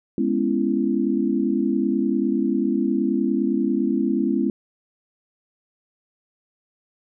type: chord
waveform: sine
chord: C# minor seventh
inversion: second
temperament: equal with one note detuned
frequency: 207.7 / 246.9 / 277.2 / 334.6 Hz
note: G#3 / B3 / C#4 / E4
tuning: 0 / 0 / 0 / +26 cents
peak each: -24 dBFS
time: 0.18-4.5 s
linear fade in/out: 2 ms
effects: none